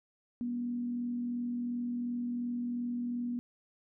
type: tone with frequency modulation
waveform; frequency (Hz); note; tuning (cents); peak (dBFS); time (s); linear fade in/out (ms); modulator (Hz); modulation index
sine; 241.6; B3; -38; -32; 0.41-3.39; 0; 42.8; 0.23
effects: none